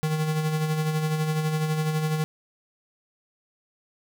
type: tone with tremolo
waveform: square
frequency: 155.56 Hz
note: D#3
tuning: in tune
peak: -22 dBFS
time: 0.03-2.24 s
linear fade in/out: 0 ms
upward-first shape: sine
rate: 12 Hz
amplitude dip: 45%
effects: none